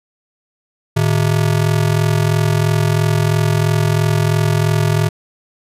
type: ring-modulated tone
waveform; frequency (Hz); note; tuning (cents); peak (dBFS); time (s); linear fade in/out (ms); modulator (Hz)
square; 130.81; C3; 0; -10; 0.96-5.09; 10; 21.5
effects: resampled to 32000 Hz